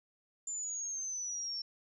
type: exponential sweep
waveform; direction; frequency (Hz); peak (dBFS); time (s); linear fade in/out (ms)
sine; down; 7190 to 5400; -36; 0.47-1.62; 5
effects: none